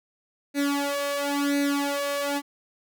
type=tone with flanger; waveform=sawtooth; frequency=284 Hz; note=C#4; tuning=42 cents sharp; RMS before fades=-26 dBFS; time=0.54-2.42 s; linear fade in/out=50 ms; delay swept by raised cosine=0.47 to 1.87 ms; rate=0.96 Hz; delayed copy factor=+0.9; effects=none